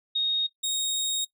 sine / 25% pulse tone pair in turn, 3729 / 3744 Hz, A#7 / A#7, 0 / +7 cents, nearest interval unison, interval 7 cents, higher second, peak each -22 dBFS, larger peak neither, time 0.15-0.47 / 0.63-1.25 s, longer second, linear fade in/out 10 ms, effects noise-tail reverb RT60 0.1 s tail -19 dB re dry

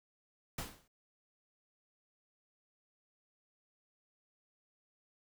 pink noise with exponential decay, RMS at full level -37 dBFS, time 0.58-0.88 s, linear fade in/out 5 ms, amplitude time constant 65 ms, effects none

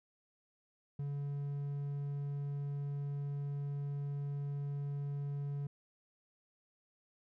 triangle tone, 142.3 Hz, C#3, 46 cents sharp, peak -34 dBFS, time 0.99-5.67 s, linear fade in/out 5 ms, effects none

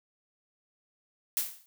blue noise with exponential decay, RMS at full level -26 dBFS, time 1.37-1.66 s, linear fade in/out 0 ms, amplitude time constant 63 ms, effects none

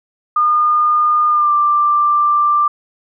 sine tone with pitch glide, 1216 to 1181.4 Hz, D#6 to D6, -40 to +10 cents, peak -10 dBFS, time 0.36-2.68 s, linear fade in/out 5 ms, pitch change -50 cents, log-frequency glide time 1.29-1.52 s, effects none

